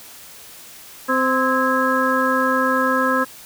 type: harmonic tone with a mistuned harmonic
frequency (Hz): 260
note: C4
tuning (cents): -11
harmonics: 1 / 2 / 4 / 5 / 6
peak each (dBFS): -22 / -22 / -22 / -22 / -22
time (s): 1.08-3.25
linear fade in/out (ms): 20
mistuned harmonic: 6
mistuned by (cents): +92
effects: white hiss -41 dBFS RMS until 3.45 s